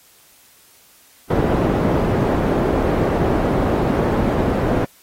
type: low-pass noise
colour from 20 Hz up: white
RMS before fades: -18 dBFS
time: 1.3-4.85 s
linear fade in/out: 5 ms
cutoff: 480 Hz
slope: 12 dB/octave
effects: white hiss -51 dBFS RMS until 5.02 s + AAC 48 kbps